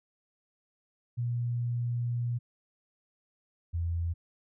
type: tone pair in turn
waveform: sine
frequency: 120 / 84.61 Hz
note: B2 / E2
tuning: -49 / +46 cents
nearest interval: tritone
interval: 605 cents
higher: first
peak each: -28 dBFS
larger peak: neither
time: 1.17-2.39 / 3.73-4.14 s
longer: first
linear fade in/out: 20 ms
effects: none